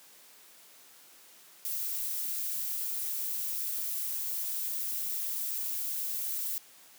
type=noise; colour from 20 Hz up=violet; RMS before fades=-34 dBFS; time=1.65-6.58 s; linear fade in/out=0 ms; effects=white hiss -56 dBFS RMS until 6.98 s + high-pass 200 Hz 12 dB/octave